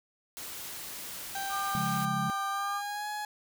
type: noise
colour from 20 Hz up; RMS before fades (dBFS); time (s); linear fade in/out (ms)
white; -41; 0.37-2.05; 0
type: tone with pitch glide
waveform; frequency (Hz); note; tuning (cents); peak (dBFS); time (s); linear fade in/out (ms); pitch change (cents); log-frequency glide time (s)
30% pulse; 784 to 840.3; G5 to G#5; 0 to +20; -31; 1.35-3.25; 2; +120; 2.5-3.08
type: tone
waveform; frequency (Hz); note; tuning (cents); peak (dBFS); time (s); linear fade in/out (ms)
sine; 1200; D6; +37; -32; 1.49-2.82; 50
type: chord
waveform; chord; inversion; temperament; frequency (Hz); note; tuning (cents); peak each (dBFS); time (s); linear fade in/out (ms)
sine; Db major; none; equal; 138.59 / 174.61 / 207.7; Db3 / F3 / Ab3; 0 / 0 / 0; -35; 1.75-2.3; 0
effects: none